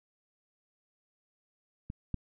clicks, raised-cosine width 5 ms, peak -26 / -20 dBFS, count 2, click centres 1.901 / 2.143 s, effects none

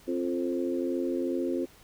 harmonic tone with a mistuned harmonic, 88 Hz, F2, 14 cents sharp, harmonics 3 / 4 / 5 / 6, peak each -31 / -30 / -37 / -36 dBFS, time 0.07-1.66 s, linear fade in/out 20 ms, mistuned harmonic 4, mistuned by -27 cents, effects pink hiss -56 dBFS RMS until 1.83 s

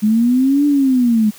sine linear two-way sweep, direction up then down, 207.7 to 293.7 to 207.7 Hz, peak -10 dBFS, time 0.02-1.31 s, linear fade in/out 20 ms, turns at 0.66 s, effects white hiss -41 dBFS RMS until 1.38 s

